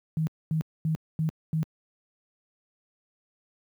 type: tone bursts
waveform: sine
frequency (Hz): 158.5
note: D#3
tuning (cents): +32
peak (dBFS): -23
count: 5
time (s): 0.17-1.63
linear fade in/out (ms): 0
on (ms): 100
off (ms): 240
effects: high-pass 80 Hz 12 dB/octave + 10-bit